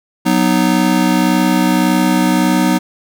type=chord; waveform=square; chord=B major; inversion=second; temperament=just; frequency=185.21 / 246.9 / 308.7 Hz; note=F#3 / B3 / D#4; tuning=+2 / 0 / -14 cents; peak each=-16 dBFS; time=0.25-2.79 s; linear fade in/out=20 ms; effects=none